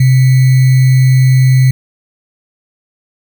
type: tone with sample-and-hold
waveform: sine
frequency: 130 Hz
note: C3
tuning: 11 cents flat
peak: -4 dBFS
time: 0-1.71 s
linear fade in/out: 5 ms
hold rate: 2100 Hz
effects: none

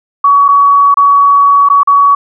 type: tone with dropouts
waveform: sine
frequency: 1129 Hz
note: C#6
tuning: 31 cents sharp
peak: -3 dBFS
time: 0.24-2.15 s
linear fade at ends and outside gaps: 5 ms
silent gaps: 0.482-0.486 / 0.943-0.97 / 1.688-1.699 / 1.833-1.873 s
effects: none

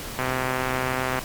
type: click train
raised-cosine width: 0.5 ms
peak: -10 dBFS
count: 130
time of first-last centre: 0.19-1.19 s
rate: 129 Hz
effects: pink hiss -35 dBFS RMS until 1.24 s + Opus 48 kbps

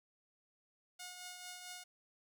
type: tone with tremolo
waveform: 5% pulse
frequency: 722 Hz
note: F#5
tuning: 43 cents flat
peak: -34 dBFS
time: 0.99-1.84 s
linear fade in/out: 10 ms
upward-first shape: triangle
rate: 4.5 Hz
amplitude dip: 45%
effects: none

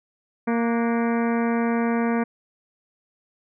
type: harmonic tone with a mistuned harmonic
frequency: 232.5 Hz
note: A#3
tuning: 4 cents flat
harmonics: 1 / 2 / 3 / 4 / 5 / 6 / 7 / 8 / 9 / 10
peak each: -21 / -27 / -31 / -33 / -35 / -37 / -38 / -39 / -40 / -41 dBFS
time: 0.47-2.24 s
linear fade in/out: 10 ms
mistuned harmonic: 6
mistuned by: +81 cents
effects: none

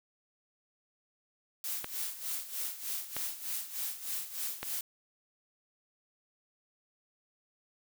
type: noise with tremolo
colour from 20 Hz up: blue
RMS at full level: -35 dBFS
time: 1.64-4.81 s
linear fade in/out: 2 ms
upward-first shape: sine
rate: 3.3 Hz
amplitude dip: 75%
type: clicks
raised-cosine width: 0.3 ms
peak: -20 dBFS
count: 3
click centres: 1.844 / 3.166 / 4.63 s
effects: none

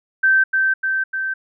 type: tone with echo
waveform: sine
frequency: 1553 Hz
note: G6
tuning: 17 cents flat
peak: -11 dBFS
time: 0.23-0.44 s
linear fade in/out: 10 ms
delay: 300 ms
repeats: 3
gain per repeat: -3 dB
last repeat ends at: 1.34 s
effects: none

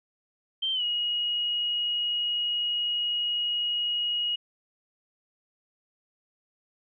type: tone with pitch glide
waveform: sine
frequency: 3136 to 2892 Hz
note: G7 to F#7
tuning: 0 to -40 cents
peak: -25 dBFS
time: 0.62-4.36 s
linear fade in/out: 10 ms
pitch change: -140 cents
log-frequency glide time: 0.73-0.83 s
effects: none

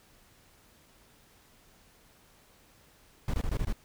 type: noise bursts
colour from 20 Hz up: brown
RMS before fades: -29 dBFS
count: 6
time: 3.28-3.727 s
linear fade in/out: 2 ms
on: 57 ms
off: 21 ms
effects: pink hiss -61 dBFS RMS until 3.84 s

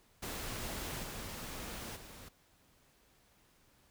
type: noise with level steps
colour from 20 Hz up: pink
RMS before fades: -41 / -44 / -52 dBFS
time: 0.22-2.29 s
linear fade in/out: 10 ms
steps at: 1.03 / 1.95 s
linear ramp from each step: 20 ms
effects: pink hiss -68 dBFS RMS until 3.9 s

